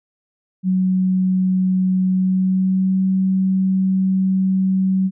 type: tone with pitch glide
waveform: sine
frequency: 186.1 to 189.35 Hz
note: F#3 to F#3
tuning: +10 to +40 cents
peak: -14 dBFS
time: 0.63-5.11 s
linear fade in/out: 50 ms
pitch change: +30 cents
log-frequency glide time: 2.08-3.03 s
effects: none